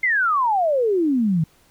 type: exponential sweep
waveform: sine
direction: down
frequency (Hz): 2131 to 152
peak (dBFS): -16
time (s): 0.03-1.44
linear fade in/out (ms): 5
effects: pink hiss -57 dBFS RMS until 1.7 s